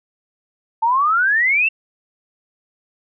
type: exponential sweep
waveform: sine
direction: up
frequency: 880 to 2734 Hz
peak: -13 dBFS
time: 0.82-1.69 s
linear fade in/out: 10 ms
effects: none